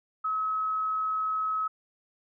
sine tone, 1283 Hz, E6, 47 cents flat, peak -26 dBFS, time 0.24-1.68 s, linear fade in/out 10 ms, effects none

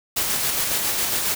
white noise with tremolo, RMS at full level -22 dBFS, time 0.16-1.35 s, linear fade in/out 10 ms, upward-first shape square, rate 7.3 Hz, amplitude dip 25%, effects none

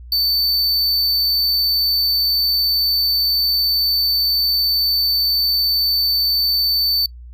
square tone with amplitude modulation, 4541 Hz, C#8, 41 cents sharp, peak -14 dBFS, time 0.12-7.06 s, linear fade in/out 2 ms, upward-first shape sine, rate 267 Hz, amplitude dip 35%, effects noise-tail reverb RT60 0.1 s tail -24 dB re dry + added 60 Hz sine -34 dBFS peak until 7.33 s

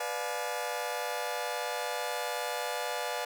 sawtooth chord, B diminished seventh, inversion none, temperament just, 493.9 / 592.7 / 711.2 / 853.4 Hz, B4 / D5 / F5 / Ab5, 0 / +16 / +31 / +47 cents, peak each -34 dBFS, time 0-3.25 s, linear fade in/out 5 ms, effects none

